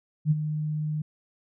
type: tone with ADSR envelope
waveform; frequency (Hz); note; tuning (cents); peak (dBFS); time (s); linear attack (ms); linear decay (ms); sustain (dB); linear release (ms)
sine; 152.7; D#3; -32; -16; 0.25-1.02; 58; 31; -10; 6
effects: none